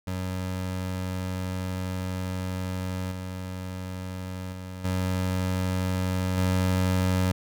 25% pulse tone with level steps, 92.4 Hz, F#2, 2 cents flat, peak -25 / -29 / -32 / -21 / -18 dBFS, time 0.07-7.32 s, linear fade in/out 5 ms, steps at 3.11 / 4.52 / 4.84 / 6.37 s, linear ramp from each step 10 ms, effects none

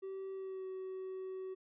triangle tone with pitch glide, 384.9 to 376.8 Hz, G4 to F#4, -32 to +32 cents, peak -38 dBFS, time 0.02-1.55 s, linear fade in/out 20 ms, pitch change -36 cents, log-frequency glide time 0.33-0.66 s, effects tanh soft clip ceiling -34 dBFS + resampled to 8000 Hz

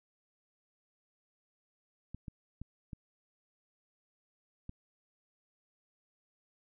clicks, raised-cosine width 5 ms, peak -30 dBFS, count 5, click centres 2.146 / 2.282 / 2.616 / 2.932 / 4.694 s, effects none

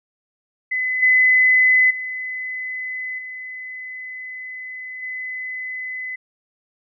sine tone with level steps, 2019 Hz, B6, 38 cents sharp, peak -19 / -11 / -25 / -30 / -26 dBFS, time 0.71-6.16 s, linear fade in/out 10 ms, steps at 1.02 / 1.9 / 3.18 / 5.02 s, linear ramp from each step 10 ms, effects none

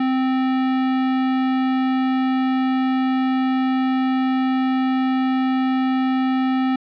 sine tone with hard clipping, 260.6 Hz, C4, 7 cents flat, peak -19 dBFS, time 0-6.76 s, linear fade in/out 5 ms, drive 17 dB, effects resampled to 11025 Hz

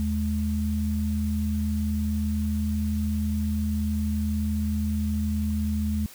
sine tone pair together, 79.59 / 211.5 Hz, D#2 / G#3, +40 / +32 cents, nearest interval octave + perfect fourth, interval 1692 cents, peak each -26 / -26 dBFS, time 0-6.06 s, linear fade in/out 0 ms, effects white hiss -47 dBFS RMS until 6.14 s

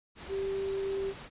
sine tone in noise, 390.2 Hz, G4, 8 cents flat, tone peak -30 dBFS, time 0.28-1.14 s, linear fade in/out 50 ms, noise pink, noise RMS -45 dBFS, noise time 0.15-1.3 s, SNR +12 dB, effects resampled to 8000 Hz

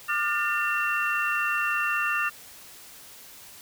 sine tone cluster, 1195 / 1420 / 1796 / 2727 Hz, D6 / F6 / A6 / F7, +30 / +28 / +35 / -42 cents, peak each -29 dBFS, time 0.08-2.3 s, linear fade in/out 20 ms, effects white hiss -47 dBFS RMS until 3.61 s

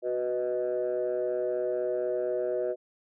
sine chord, B major, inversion second, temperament equal, 370 / 493.9 / 622.3 Hz, F#4 / B4 / D#5, 0 / 0 / 0 cents, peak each -30 dBFS, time 0.02-2.76 s, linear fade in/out 50 ms, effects tanh soft clip ceiling -21 dBFS

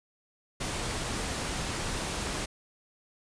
pink noise, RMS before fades -33 dBFS, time 0.6-2.46 s, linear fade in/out 10 ms, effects resampled to 22050 Hz

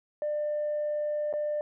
sine tone with dropouts, 597 Hz, D5, 28 cents sharp, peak -26 dBFS, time 0.22-1.61 s, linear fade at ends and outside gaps 1 ms, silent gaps 1.328-1.337 s, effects tanh soft clip ceiling -24 dBFS

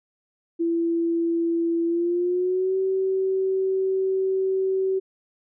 sine tone with pitch glide, 335.5 to 381 Hz, E4 to G4, +31 to -49 cents, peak -20 dBFS, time 0.59-5 s, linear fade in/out 20 ms, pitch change +220 cents, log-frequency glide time 1.85-2.77 s, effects none

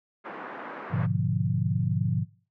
white band-pass noise, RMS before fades -39 dBFS, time 0.24-1.07 s, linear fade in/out 20 ms, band 200 to 1600 Hz, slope 24 dB/octave
sine chord, G# diminished seventh, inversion none, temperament equal, 103.83 / 123.47 / 146.83 / 174.61 Hz, G#2 / B2 / D3 / F3, 0 / 0 / 0 / 0 cents, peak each -29 dBFS, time 0.9-2.26 s, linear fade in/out 50 ms
effects noise-tail reverb RT60 0.4 s tail -21 dB re dry

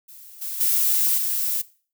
violet noise with level steps, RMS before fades -44 / -30 / -20 / -24 dBFS, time 0.08-1.62 s, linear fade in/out 10 ms, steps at 0.41 / 0.6 / 1.17 s, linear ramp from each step 10 ms, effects noise-tail reverb RT60 0.4 s tail -19 dB re dry

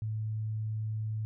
sine tone, 108.8 Hz, A2, 19 cents flat, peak -31 dBFS, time 0.02-1.25 s, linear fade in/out 0 ms, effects none

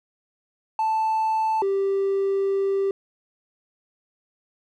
triangle tone pair in turn, 880 / 392 Hz, A5 / G4, 0 / 0 cents, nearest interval octave + major second, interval 1400 cents, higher first, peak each -17 dBFS, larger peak neither, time 0.79-1.62 / 1.62-2.91 s, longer second, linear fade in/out 2 ms, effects tanh soft clip ceiling -15 dBFS

